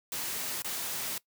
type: noise with dropouts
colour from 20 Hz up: white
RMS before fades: -35 dBFS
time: 0.12-1.18 s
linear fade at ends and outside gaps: 2 ms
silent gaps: 0.621-0.645 s
effects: noise-tail reverb RT60 0.1 s tail -20 dB re dry + high-pass 100 Hz 12 dB/octave